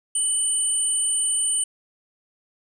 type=tone pair together; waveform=sine; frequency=2982 / 8977 Hz; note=F#7 / C#9; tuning=+13 / +21 cents; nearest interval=octave + perfect fifth; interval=1908 cents; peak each=-30 / -19 dBFS; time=0.15-1.64 s; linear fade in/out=5 ms; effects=tanh soft clip ceiling -15 dBFS